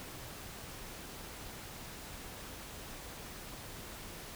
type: silence
effects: pink hiss -47 dBFS RMS until 4.35 s

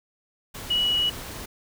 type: tone in noise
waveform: sine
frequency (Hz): 2926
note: F#7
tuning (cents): -20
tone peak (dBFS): -20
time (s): 0.7-1.1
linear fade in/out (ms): 10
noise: pink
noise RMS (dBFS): -37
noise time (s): 0.54-1.46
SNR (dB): +14
effects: none

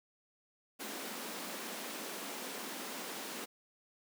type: high-pass noise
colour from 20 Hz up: pink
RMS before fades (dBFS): -43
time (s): 0.79-3.46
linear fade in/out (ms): 20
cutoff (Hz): 200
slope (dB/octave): 48
effects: none

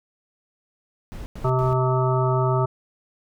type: noise bursts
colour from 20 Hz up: brown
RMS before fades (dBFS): -34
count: 3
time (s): 1.12-1.73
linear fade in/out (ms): 0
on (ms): 140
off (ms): 95
type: harmonic tone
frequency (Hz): 128.9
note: C3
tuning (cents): -26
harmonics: 1 / 3 / 5 / 7 / 9 / 10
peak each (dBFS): -20 / -25 / -27 / -28 / -30 / -30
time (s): 1.44-2.66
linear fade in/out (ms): 10
effects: none

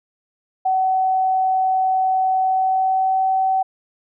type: tone with pitch glide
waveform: sine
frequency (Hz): 755 to 761.6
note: F#5 to F#5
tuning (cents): +35 to +50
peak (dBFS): -15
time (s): 0.65-3.63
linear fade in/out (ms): 10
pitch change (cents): +15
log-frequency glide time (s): 2.43-3.25
effects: none

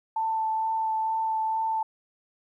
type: tone with vibrato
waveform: sine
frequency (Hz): 885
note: A5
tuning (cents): +10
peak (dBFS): -24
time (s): 0.16-1.83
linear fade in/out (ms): 5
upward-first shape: sine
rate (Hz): 2.2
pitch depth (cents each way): 11
effects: 11-bit

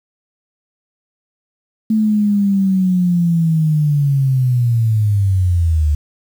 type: linear sweep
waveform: sine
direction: down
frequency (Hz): 220 to 72.9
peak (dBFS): -11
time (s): 1.9-5.95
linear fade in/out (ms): 5
effects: 7-bit

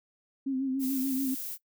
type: tone with vibrato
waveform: sine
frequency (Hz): 265.7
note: C4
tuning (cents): +27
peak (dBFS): -27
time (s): 0.46-1.35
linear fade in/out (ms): 10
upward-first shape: sine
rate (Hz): 6.9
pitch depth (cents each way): 48
type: noise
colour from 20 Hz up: violet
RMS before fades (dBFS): -37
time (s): 0.79-1.58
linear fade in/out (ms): 50
effects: noise-tail reverb RT60 0.1 s tail -20 dB re dry

